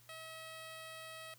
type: tone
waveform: 10% pulse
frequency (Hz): 642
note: E5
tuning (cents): -46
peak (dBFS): -39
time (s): 0.09-1.34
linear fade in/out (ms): 2
effects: added 119 Hz sine -66 dBFS peak until 1.38 s + white hiss -65 dBFS RMS until 1.38 s